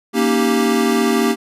square chord, Eb dominant seventh, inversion second, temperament equal, 233.1 / 277.2 / 311.1 / 392 Hz, Bb3 / Db4 / Eb4 / G4, 0 / 0 / 0 / 0 cents, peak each -18 / -22 / -23 / -19 dBFS, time 0.13-1.36 s, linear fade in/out 50 ms, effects resampled to 32000 Hz

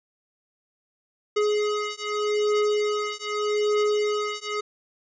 square beating tone pair, 419 / 419.82 Hz, G#4 / G#4, +15 / +19 cents, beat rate 0.82 Hz, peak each -26 dBFS, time 1.36-4.61 s, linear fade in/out 10 ms, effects resampled to 16000 Hz

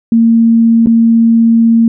sine tone with dropouts, 229 Hz, A#3, 31 cents flat, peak -4 dBFS, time 0.12-1.88 s, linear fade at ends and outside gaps 2 ms, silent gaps 0.861-0.87 s, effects none

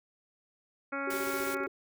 harmonic tone, 277.2 Hz, C#4, in tune, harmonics 1 / 2 / 3 / 4 / 5 / 6 / 7 / 8 / 9, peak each -39 / -39 / -45 / -43 / -36 / -46 / -48 / -43 / -51 dBFS, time 0.92-1.67 s, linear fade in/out 10 ms
sine tone with tremolo, 382.4 Hz, G4, 43 cents flat, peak -33 dBFS, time 1.07-1.68 s, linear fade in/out 5 ms, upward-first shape square, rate 15 Hz, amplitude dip 70%
white noise, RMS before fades -41 dBFS, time 1.1-1.55 s, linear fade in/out 5 ms
effects none

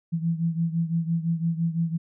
sine beating tone pair, 164.81 / 170.71 Hz, E3 / F3, 0 / -39 cents, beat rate 5.9 Hz, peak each -24 / -28 dBFS, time 0.12-1.98 s, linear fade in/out 20 ms, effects none

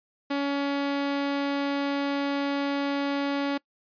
sawtooth tone, 281.5 Hz, C#4, 27 cents sharp, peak -21 dBFS, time 0.3-3.58 s, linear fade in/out 10 ms, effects noise-tail reverb RT60 0.1 s tail -23 dB re dry + resampled to 11025 Hz

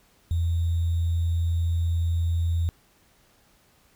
sine tone with sample-and-hold, 84.2 Hz, E2, 37 cents sharp, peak -21 dBFS, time 0.31-2.69 s, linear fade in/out 0 ms, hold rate 3675 Hz, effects pink hiss -61 dBFS RMS until 3.95 s

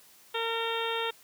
harmonic tone, 457.2 Hz, A#4, 34 cents flat, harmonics 1 / 2 / 3 / 4 / 5 / 6 / 7 / 8, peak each -33 / -35 / -37 / -40 / -42 / -39 / -38 / -38 dBFS, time 0.34-1.11 s, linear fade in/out 10 ms, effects white hiss -57 dBFS RMS until 1.23 s + high-pass 80 Hz 12 dB/octave

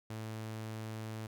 sawtooth tone, 110 Hz, A2, in tune, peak -36 dBFS, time 0.1-1.27 s, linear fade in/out 5 ms, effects none

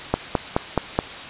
click train, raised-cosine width 1 ms, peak -3 dBFS, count 5, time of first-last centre 0.14-0.989 s, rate 4.71 Hz, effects white hiss -34 dBFS RMS until 1.29 s + resampled to 8000 Hz

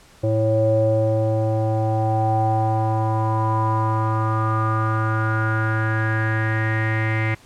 square tone with low-pass filter sweep, 110 Hz, A2, in tune, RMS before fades -20 dBFS, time 0.23-7.35 s, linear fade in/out 10 ms, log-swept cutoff 500 to 2100 Hz, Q 7.5, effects pink hiss -50 dBFS RMS until 7.45 s + low-pass 10000 Hz 12 dB/octave

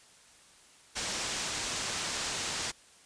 white low-pass noise, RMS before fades -35 dBFS, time 0.95-2.72 s, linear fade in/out 20 ms, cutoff 7800 Hz, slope 24 dB/octave, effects white hiss -58 dBFS RMS until 3.05 s + resampled to 22050 Hz

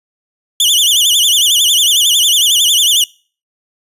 sawtooth tone with vibrato, 3208 Hz, G7, 39 cents sharp, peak -5 dBFS, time 0.6-3.04 s, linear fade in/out 2 ms, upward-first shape sine, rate 11 Hz, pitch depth 190 cents each way, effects noise-tail reverb RT60 0.4 s tail -24 dB re dry + resampled to 32000 Hz

